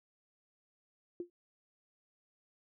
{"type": "tone with exponential decay", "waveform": "sine", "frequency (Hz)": 349.2, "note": "F4", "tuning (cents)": 0, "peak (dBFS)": -33, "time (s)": [1.2, 1.3], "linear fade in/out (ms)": 2, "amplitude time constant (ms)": 21, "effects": []}